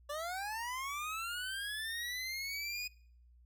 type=linear sweep; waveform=25% pulse; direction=up; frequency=569 to 2489 Hz; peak=-34 dBFS; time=0.09-2.88 s; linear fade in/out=10 ms; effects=noise-tail reverb RT60 0.6 s tail -24 dB re dry + added 60 Hz sine -59 dBFS peak until 3.45 s